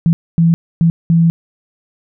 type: tone bursts at uneven times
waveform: sine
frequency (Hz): 166.6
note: E3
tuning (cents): +19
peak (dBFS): -7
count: 4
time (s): 0.06-0.13 / 0.38-0.54 / 0.81-0.9 / 1.1-1.3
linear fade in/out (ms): 0
effects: none